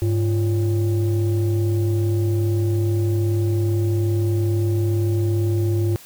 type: tone pair together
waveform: sine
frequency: 102.4 / 344.8 Hz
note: G#2 / F4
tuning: -24 / -22 cents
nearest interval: octave + major sixth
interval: 2102 cents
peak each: -16 / -21 dBFS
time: 0.02-5.96 s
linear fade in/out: 0 ms
effects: tanh soft clip ceiling -14 dBFS + white hiss -44 dBFS RMS until 6.05 s